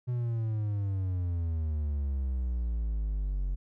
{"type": "exponential sweep", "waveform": "triangle", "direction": "down", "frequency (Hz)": [124.8, 44.96], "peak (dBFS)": -26, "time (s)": [0.07, 3.56], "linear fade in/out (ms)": 20, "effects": []}